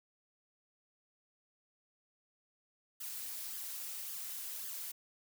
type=noise with flanger; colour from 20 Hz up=blue; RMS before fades=-43 dBFS; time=3-4.92 s; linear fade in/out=10 ms; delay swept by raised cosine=0.61 to 4.31 ms; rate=1.8 Hz; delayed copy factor=+0.6; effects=none